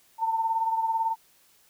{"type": "beating tone pair", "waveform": "sine", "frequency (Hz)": [900, 918], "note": ["A5", "A#5"], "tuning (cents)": [39, -27], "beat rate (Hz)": 18, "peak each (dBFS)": [-24, -32], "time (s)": [0.18, 1.16], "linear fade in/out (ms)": 50, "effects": ["white hiss -61 dBFS RMS until 1.69 s"]}